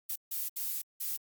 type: noise bursts at uneven times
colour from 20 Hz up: violet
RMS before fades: -35 dBFS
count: 4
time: 0.09-0.16 / 0.31-0.49 / 0.56-0.82 / 1-1.17 s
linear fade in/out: 10 ms
effects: Opus 48 kbps